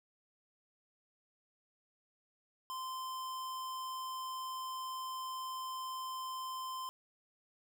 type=tone; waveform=square; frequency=1037 Hz; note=C6; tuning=16 cents flat; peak=-40 dBFS; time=2.7-6.89 s; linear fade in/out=0 ms; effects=none